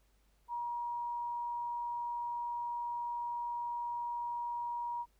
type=tone; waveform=sine; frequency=953 Hz; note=A#5; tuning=38 cents sharp; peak=-35 dBFS; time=0.48-5.06 s; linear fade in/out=50 ms; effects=added 50 Hz sine -68 dBFS peak until 5.19 s + pink hiss -75 dBFS RMS until 5.19 s